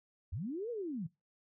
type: linear two-way sweep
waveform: sine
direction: up then down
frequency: 67.1 to 492.2 to 142.7 Hz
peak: -36 dBFS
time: 0.32-1.07 s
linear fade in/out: 10 ms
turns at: 0.7 s
effects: noise-tail reverb RT60 0.2 s tail -19 dB re dry